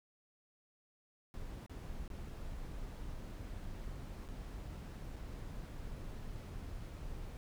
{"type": "noise with dropouts", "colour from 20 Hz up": "brown", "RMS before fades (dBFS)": -45, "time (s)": [1.34, 7.37], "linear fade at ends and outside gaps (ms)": 0, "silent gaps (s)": [[1.663, 1.696], [2.078, 2.102], [4.281, 4.288], [5.16, 5.164]], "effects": []}